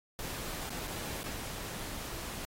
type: noise with dropouts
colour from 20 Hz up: pink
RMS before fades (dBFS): -40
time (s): 0.19-2.45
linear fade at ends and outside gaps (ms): 0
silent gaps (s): 0.695-0.704 / 0.874-0.878 / 1.232-1.24
effects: AAC 48 kbps